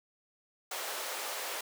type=high-pass noise; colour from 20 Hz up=pink; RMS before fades=-38 dBFS; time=0.71-1.61 s; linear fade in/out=5 ms; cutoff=470 Hz; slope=24 dB/octave; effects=none